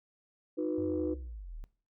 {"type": "chord", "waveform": "sine", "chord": "B major", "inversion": "first", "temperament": "equal with one note detuned", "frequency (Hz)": [311.1, 362.6, 493.9], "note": ["D#4", "F#4", "B4"], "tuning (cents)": [0, -35, 0], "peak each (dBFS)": [-32, -35, -35], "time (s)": [0.57, 1.15], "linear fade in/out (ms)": 20}
{"type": "linear sweep", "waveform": "sine", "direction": "down", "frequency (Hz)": [97, 32.63], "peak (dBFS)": -40, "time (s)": [0.78, 1.64], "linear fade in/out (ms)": 0}
{"effects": ["noise-tail reverb RT60 0.4 s tail -19 dB re dry", "tanh soft clip ceiling -22 dBFS"]}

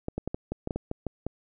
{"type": "clicks", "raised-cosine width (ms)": 2, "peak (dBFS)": -17, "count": 11, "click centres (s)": [0.084, 0.18, 0.276, 0.345, 0.52, 0.674, 0.708, 0.76, 0.914, 1.067, 1.266], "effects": []}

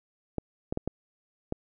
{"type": "clicks", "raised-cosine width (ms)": 2, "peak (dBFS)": -16, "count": 5, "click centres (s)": [0.383, 0.725, 0.774, 0.876, 1.524], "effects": []}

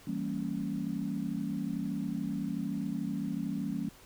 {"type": "chord", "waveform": "sine", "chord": "E diminished seventh", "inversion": "none", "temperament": "equal with one note detuned", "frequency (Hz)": [164.81, 196, 229.6, 277.2], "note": ["E3", "G3", "Bb3", "Db4"], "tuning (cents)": [0, 0, -26, 0], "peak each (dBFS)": [-39, -36, -37, -37], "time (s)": [0.07, 3.89], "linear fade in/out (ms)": 5, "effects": ["pink hiss -56 dBFS RMS until 4.05 s"]}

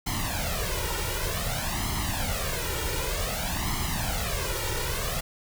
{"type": "noise with flanger", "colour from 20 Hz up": "pink", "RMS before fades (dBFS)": -29, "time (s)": [0.06, 5.21], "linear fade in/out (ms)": 10, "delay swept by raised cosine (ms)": [0.96, 2.16], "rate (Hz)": 0.54, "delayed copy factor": 0.8, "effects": []}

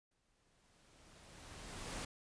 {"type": "noise with exponential growth", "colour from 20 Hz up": "pink", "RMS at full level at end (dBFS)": -42, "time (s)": [0.11, 2.05], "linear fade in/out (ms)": 5, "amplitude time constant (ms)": 420, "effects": ["resampled to 22050 Hz"]}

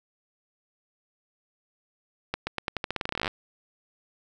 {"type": "accelerating click train", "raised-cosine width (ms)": 0.3, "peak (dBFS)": -12, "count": 21, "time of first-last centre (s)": [2.34, 3.278], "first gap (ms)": 130, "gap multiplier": 0.87, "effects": []}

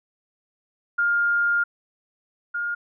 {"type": "tone pair in turn", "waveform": "sine", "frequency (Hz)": [1409, 1418], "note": ["F6", "F6"], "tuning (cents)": [15, 26], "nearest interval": "unison", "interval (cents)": 11, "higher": "second", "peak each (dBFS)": [-18, -24], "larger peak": "first", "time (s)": [[0.98, 1.64], [2.54, 2.75]], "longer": "first", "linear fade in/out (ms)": 10, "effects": []}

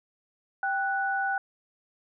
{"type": "tone pair together", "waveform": "sine", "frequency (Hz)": [784, 1480], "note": ["G5", "F#6"], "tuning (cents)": [0, 0], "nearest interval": "major seventh", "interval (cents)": 1100, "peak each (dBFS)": -28, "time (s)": [0.63, 1.38], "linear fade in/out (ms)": 2, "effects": []}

